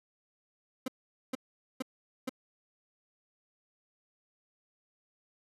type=tone bursts; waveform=30% pulse; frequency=259 Hz; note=C4; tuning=17 cents flat; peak=-29 dBFS; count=4; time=0.86-2.294 s; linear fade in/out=5 ms; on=21 ms; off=450 ms; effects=resampled to 32000 Hz